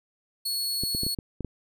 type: tone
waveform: sawtooth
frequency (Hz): 4370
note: C#8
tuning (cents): -26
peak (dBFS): -24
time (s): 0.45-1.15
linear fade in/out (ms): 10
type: clicks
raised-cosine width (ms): 3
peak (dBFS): -19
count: 7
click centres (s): 0.836 / 0.949 / 1.034 / 1.066 / 1.188 / 1.407 / 1.447
effects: none